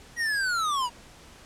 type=linear sweep; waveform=square; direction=down; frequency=1918 to 932.3 Hz; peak=-25 dBFS; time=0.16-0.9 s; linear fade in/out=50 ms; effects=pink hiss -50 dBFS RMS until 1.45 s + low-pass 9000 Hz 12 dB/octave

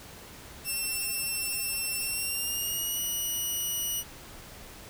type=tone with pitch glide; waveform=5% pulse; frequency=2698 to 2925 Hz; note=E7 to F#7; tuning=+40 to -21 cents; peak=-21 dBFS; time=0.64-4.04 s; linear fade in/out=50 ms; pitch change=+139 cents; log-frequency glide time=2.03-2.99 s; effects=pink hiss -47 dBFS RMS until 4.89 s

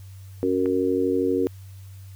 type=chord; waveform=sine; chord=F# major; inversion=second; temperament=just; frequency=277.5 / 370 / 462.5 Hz; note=C#4 / F#4 / A#4; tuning=+2 / 0 / -14 cents; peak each=-24 dBFS; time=0.43-1.47 s; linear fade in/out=0 ms
type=click; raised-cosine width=0.5 ms; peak=-23 dBFS; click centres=0.659 s
effects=added 96 Hz sine -39 dBFS peak until 2.15 s + white hiss -56 dBFS RMS until 2.15 s

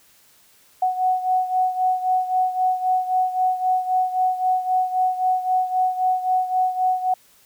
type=beating tone pair; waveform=sine; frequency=740 / 743.8 Hz; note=F#5 / F#5; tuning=0 / +9 cents; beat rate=3.8 Hz; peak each=-19 / -24 dBFS; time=0.82-7.14 s; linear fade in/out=5 ms; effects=white hiss -55 dBFS RMS until 7.45 s

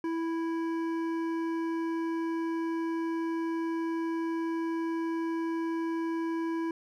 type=tone with hard clipping; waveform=triangle; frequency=329.6 Hz; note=E4; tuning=in tune; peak=-31 dBFS; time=0.04-6.71 s; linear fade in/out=2 ms; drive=15 dB; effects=none

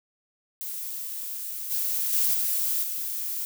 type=noise with level steps; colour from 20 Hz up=violet; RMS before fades=-34 / -27 / -23 / -26 / -31 dBFS; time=0.61-3.45 s; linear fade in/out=0 ms; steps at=1.7 / 2.12 / 2.33 / 2.82 s; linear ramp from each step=20 ms; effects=none

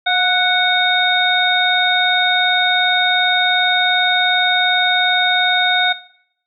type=harmonic tone with a mistuned harmonic; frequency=740 Hz; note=F#5; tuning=in tune; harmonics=1 / 2 / 3 / 5; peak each=-18 / -18 / -22 / -18 dBFS; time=0.06-5.93 s; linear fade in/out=10 ms; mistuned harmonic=1; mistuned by=-41 cents; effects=noise-tail reverb RT60 0.7 s tail -18 dB re dry

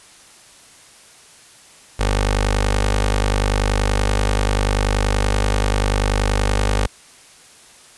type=tone with notch filter; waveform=15% pulse; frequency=50.4 Hz; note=G1; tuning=49 cents sharp; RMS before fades=-18 dBFS; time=1.99-6.87 s; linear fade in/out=10 ms; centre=150 Hz; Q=0.58; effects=white hiss -46 dBFS RMS until 7.97 s + resampled to 24000 Hz

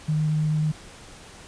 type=tone with vibrato; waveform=sine; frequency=154 Hz; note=D#3; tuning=17 cents flat; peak=-20 dBFS; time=0.08-0.72 s; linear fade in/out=10 ms; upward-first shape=triangle; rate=9.2 Hz; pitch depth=10 cents each way; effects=pink hiss -45 dBFS RMS until 1.47 s + resampled to 22050 Hz

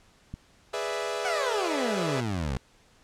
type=click; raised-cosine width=5 ms; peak=-24 dBFS; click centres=0.34 s
type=chord; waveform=sawtooth; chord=E dominant seventh; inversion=first; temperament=equal; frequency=415.3 / 493.9 / 587.3 / 659.3 Hz; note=G#4 / B4 / D5 / E5; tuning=0 / 0 / 0 / 0 cents; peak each=-30 / -31 / -33 / -30 dBFS; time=0.73-2.21 s; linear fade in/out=10 ms
type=exponential sweep; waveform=20% pulse; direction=down; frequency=764 to 61.1 Hz; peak=-23 dBFS; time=1.25-2.57 s; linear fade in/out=0 ms
effects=pink hiss -60 dBFS RMS until 3.03 s + low-pass 8000 Hz 12 dB/octave

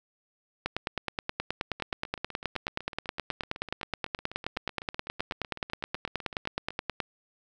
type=two click trains; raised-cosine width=0.3 ms; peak=-24 / -13 dBFS; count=40 / 61; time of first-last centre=1.8-6.706 / 0.66-7.002 s; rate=7.95 / 9.46 Hz; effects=none

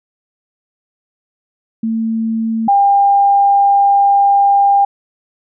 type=tone pair in turn; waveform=sine; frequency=224.5 / 800 Hz; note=A3 / G5; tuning=+35 / +35 cents; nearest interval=octave + minor seventh; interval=2200 cents; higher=second; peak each=-14 / -7 dBFS; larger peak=second; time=1.83-2.68 / 2.68-4.85 s; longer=second; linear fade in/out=5 ms; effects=none

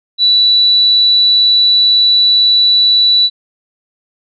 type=tone; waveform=sine; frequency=3951 Hz; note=B7; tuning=in tune; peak=-6 dBFS; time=0.18-3.3 s; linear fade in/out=50 ms; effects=none

